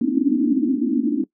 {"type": "band-pass noise", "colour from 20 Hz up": "pink", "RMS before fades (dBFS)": -19, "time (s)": [0.01, 1.24], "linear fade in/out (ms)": 5, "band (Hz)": [230, 320], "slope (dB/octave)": 96, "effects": ["noise-tail reverb RT60 0.1 s tail -19 dB re dry"]}